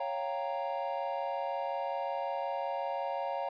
triangle chord, G half-diminished seventh, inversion second, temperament equal, 554.4 / 698.5 / 784 / 932.3 Hz, Db5 / F5 / G5 / Bb5, 0 / 0 / 0 / 0 cents, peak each -35 / -36 / -37 / -36 dBFS, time 0-3.49 s, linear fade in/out 5 ms, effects resampled to 11025 Hz

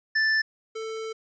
square tone pair in turn, 1760 / 443.2 Hz, A6 / A4, 0 / +13 cents, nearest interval 2 octaves, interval 2387 cents, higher first, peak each -21 / -32 dBFS, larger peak first, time 0.15-0.42 / 0.75-1.13 s, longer second, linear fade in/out 10 ms, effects resampled to 16000 Hz

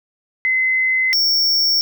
sine / square tone pair in turn, 2047 / 5478 Hz, C7 / F8, -38 / -34 cents, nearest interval octave + perfect fourth, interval 1704 cents, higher second, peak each -14 dBFS, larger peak neither, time 0.45-1.13 / 1.13-1.81 s, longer neither, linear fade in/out 0 ms, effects none

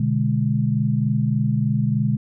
sine chord, G# diminished, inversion first, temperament equal, 123.47 / 146.83 / 207.7 Hz, B2 / D3 / G#3, 0 / 0 / 0 cents, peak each -21 / -22 / -22 dBFS, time 0-2.17 s, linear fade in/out 5 ms, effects none

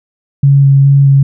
sine tone with vibrato, 138.59 Hz, C#3, in tune, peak -3 dBFS, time 0.43-1.23 s, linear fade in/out 5 ms, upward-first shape square, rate 2.4 Hz, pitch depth 10 cents each way, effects none

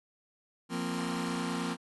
sawtooth chord, F suspended fourth, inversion none, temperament just, 174.61 / 232.8 / 261.9 Hz, F3 / Bb3 / C4, 0 / -2 / +2 cents, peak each -32 dBFS, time 0.69-1.77 s, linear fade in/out 50 ms, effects AAC 32 kbps

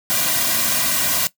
white noise with comb filter, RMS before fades -19 dBFS, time 0.1-1.27 s, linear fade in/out 0 ms, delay 2.3 ms, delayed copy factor -0.8, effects noise-tail reverb RT60 0.1 s tail -17 dB re dry

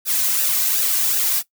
blue noise with flanger, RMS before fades -19 dBFS, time 0.05-1.43 s, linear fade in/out 50 ms, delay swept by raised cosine 0.91 to 2.31 ms, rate 2.7 Hz, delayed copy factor -0.6, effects noise-tail reverb RT60 0.1 s tail -18 dB re dry

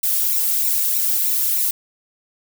violet noise with flanger, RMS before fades -19 dBFS, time 0.03-1.71 s, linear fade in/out 5 ms, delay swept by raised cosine 0.62 to 2.02 ms, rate 3.2 Hz, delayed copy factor -1, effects none

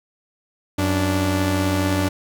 sawtooth tone pair together, 92 / 291.7 Hz, F#2 / D4, -9 / -12 cents, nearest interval octave + minor sixth, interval 1997 cents, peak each -17 dBFS, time 0.78-2.09 s, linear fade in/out 10 ms, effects none

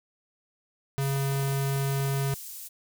square tone, 137.5 Hz, C#3, 14 cents flat, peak -26 dBFS, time 0.98-2.34 s, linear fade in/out 0 ms
pink high-pass noise, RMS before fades -41 dBFS, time 1-2.69 s, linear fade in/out 20 ms, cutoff 8400 Hz, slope 12 dB/octave
clicks, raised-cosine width 1 ms, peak -30 dBFS, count 12, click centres 1.162 / 1.32 / 1.356 / 1.395 / 1.429 / 1.481 / 1.523 / 1.761 / 2.001 / 2.05 / 2.084 / 2.14 s
effects none

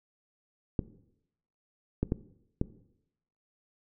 clicks, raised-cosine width 3 ms, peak -14 dBFS, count 4, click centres 0.792 / 2.03 / 2.121 / 2.614 s, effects noise-tail reverb RT60 0.8 s tail -17 dB re dry

